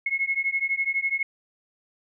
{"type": "beating tone pair", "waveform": "sine", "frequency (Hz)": [2170, 2182], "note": ["C#7", "C#7"], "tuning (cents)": [-37, -28], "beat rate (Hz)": 12, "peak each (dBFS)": -26, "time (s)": [0.06, 1.23], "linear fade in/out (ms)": 5, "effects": []}